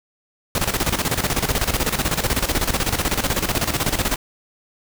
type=noise with tremolo; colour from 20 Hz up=pink; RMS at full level=-19 dBFS; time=0.55-4.16 s; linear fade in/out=2 ms; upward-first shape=square; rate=16 Hz; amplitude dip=70%; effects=none